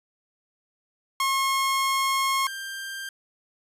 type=tone pair in turn; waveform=sawtooth; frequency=1080 / 1584.5 Hz; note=C#6 / G6; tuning=-45 / +18 cents; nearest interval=perfect fifth; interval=663 cents; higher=second; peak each=-18 / -29 dBFS; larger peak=first; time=1.2-2.47 / 2.47-3.09 s; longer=first; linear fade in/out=2 ms; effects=resampled to 32000 Hz